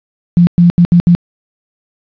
sine tone bursts at uneven times, 173.5 Hz, F3, 11 cents flat, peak -3 dBFS, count 5, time 0.37-0.47 / 0.58-0.7 / 0.78-0.85 / 0.92-1 / 1.07-1.15 s, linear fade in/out 0 ms, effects resampled to 11025 Hz + 7-bit

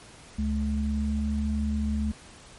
sine tone pair together, 71.24 / 214.1 Hz, C#2 / A3, +48 / -47 cents, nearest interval octave + perfect fifth, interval 1905 cents, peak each -27 dBFS, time 0.38-2.12 s, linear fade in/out 10 ms, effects pink hiss -49 dBFS RMS until 2.58 s + MP3 48 kbps

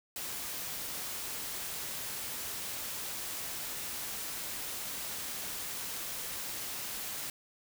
white noise, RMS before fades -39 dBFS, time 0.16-7.3 s, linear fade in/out 2 ms, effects none

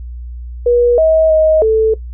sine tone with pitch steps, 482.3 / 638 / 628 / 440 Hz, B4 / D#5 / D#5 / A4, -41 / +43 / +16 / 0 cents, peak -7 dBFS, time 0.66-1.94 s, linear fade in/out 5 ms, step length 320 ms, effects noise-tail reverb RT60 0.1 s tail -18 dB re dry + added 60 Hz sine -24 dBFS peak until 2.13 s

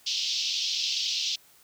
white band-pass noise, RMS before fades -29 dBFS, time 0.06-1.36 s, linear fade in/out 10 ms, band 2800 to 5600 Hz, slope 48 dB/octave, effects white hiss -58 dBFS RMS until 1.63 s

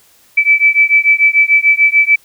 sine beating tone pair, 2307 / 2313.8 Hz, D7 / D7, -31 / -26 cents, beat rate 6.8 Hz, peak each -10 dBFS, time 0.37-2.16 s, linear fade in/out 10 ms, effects white hiss -49 dBFS RMS until 2.24 s

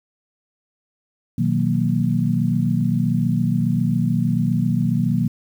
sine chord, B major seventh, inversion none, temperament equal with one note detuned, 123.47 / 157.92 / 185 / 233.1 Hz, B2 / D#3 / F#3 / A#3, 0 / +26 / 0 / 0 cents, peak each -22 dBFS, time 1.38-5.28 s, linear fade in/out 5 ms, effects 8-bit

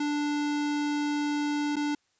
square tone with dropouts, 293.7 Hz, D4, in tune, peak -27 dBFS, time 0-1.95 s, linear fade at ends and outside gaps 5 ms, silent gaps 1.758-1.765 s, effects white hiss -71 dBFS RMS until 2.19 s + resampled to 16000 Hz

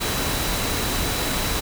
sine tone in noise, 3940 Hz, B7, 5 cents flat, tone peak -34 dBFS, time 0-1.61 s, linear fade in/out 20 ms, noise pink, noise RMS -24 dBFS, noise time 0-1.61 s, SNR -13 dB, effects none

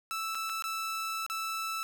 sawtooth tone with dropouts, 1318.5 Hz, E6, in tune, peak -29 dBFS, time 0.11-1.83 s, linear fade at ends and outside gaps 0 ms, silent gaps 0.348-0.353 / 0.494-0.497 / 0.623-0.64 / 1.264-1.299 s, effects none

